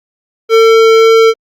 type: tone with hard clipping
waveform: sine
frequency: 449.7 Hz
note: A4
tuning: 38 cents sharp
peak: -5 dBFS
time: 0.49-1.34 s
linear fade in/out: 50 ms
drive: 16 dB
effects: Opus 48 kbps

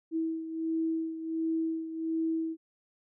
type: beating tone pair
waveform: sine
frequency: 323.9 / 325.3 Hz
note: E4 / E4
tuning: -30 / -23 cents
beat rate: 1.4 Hz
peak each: -30 / -36 dBFS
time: 0.11-2.57 s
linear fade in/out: 50 ms
effects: none

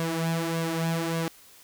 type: tone with flanger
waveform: sawtooth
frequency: 164.81 Hz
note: E3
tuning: in tune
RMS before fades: -28 dBFS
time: 0-1.28 s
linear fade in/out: 0 ms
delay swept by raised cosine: 1.8 to 4.9 ms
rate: 1.7 Hz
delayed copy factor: +0.65
effects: white hiss -53 dBFS RMS until 1.63 s

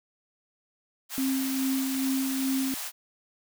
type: high-pass noise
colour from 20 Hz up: white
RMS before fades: -35 dBFS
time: 1.09-2.92 s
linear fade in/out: 50 ms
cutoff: 590 Hz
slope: 48 dB/octave
type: tone with tremolo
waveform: sine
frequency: 266.3 Hz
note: C4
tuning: 31 cents sharp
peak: -24 dBFS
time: 1.18-2.74 s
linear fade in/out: 0 ms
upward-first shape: sine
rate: 2.4 Hz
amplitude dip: 35%
effects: none

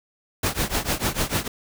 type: noise with tremolo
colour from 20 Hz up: pink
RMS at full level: -21 dBFS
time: 0.43-1.48 s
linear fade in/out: 5 ms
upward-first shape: triangle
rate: 6.7 Hz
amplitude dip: 95%
effects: none

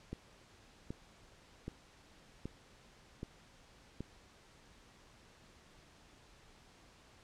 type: click train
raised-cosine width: 3 ms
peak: -28 dBFS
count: 6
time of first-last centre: 0.13-4.006 s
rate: 1.29 Hz
effects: pink hiss -62 dBFS RMS until 7.23 s + low-pass 7000 Hz 12 dB/octave

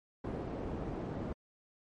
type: low-pass noise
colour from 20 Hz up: white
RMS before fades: -39 dBFS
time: 0.24-1.33 s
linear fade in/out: 5 ms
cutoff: 410 Hz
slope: 12 dB/octave
effects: MP3 48 kbps

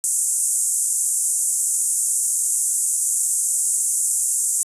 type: band-pass noise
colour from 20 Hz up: white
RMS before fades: -21 dBFS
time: 0.04-4.63 s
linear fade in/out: 0 ms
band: 7100 to 10000 Hz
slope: 48 dB/octave
effects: resampled to 32000 Hz

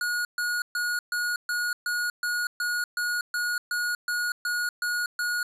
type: tone bursts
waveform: square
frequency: 1446 Hz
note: F#6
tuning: 40 cents flat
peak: -26 dBFS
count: 15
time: 0.01-5.43 s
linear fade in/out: 2 ms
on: 240 ms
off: 130 ms
effects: resampled to 32000 Hz

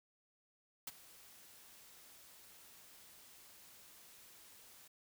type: noise with ADSR envelope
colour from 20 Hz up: white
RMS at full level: -42 dBFS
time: 0.87-4.88 s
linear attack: 5 ms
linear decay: 29 ms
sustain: -18 dB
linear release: 8 ms
effects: none

